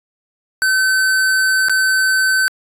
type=tone with dropouts; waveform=square; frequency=1531 Hz; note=G6; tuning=41 cents flat; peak=-13 dBFS; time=0.62-2.48 s; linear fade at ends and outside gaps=0 ms; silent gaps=1.685-1.696 s; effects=resampled to 32000 Hz